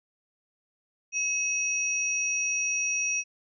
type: tone pair together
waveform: sine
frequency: 2566 / 5760 Hz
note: E7 / F#8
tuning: -47 / -47 cents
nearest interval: octave + major second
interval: 1400 cents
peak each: -28 dBFS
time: 1.12-3.24 s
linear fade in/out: 50 ms
effects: none